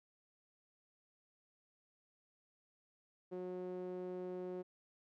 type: tone with band-pass filter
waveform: sawtooth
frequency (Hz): 181.9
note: F#3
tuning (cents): -29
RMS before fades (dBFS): -44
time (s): 3.31-4.63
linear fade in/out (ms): 20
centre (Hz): 410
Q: 3
effects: none